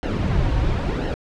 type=noise with flanger; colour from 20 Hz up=brown; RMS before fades=-21 dBFS; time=0.03-1.14 s; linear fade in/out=0 ms; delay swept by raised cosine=0.84 to 4.94 ms; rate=0.97 Hz; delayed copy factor=-0.6; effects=low-pass 4000 Hz 12 dB/octave